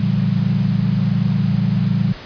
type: chord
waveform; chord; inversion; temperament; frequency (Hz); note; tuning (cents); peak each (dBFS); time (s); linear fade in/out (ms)
sine; G minor seventh; first; equal; 116.54 / 146.83 / 174.61 / 196; Bb2 / D3 / F3 / G3; 0 / 0 / 0 / 0; -20; 0-2.13; 5
effects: pink hiss -35 dBFS RMS until 2.25 s + resampled to 11025 Hz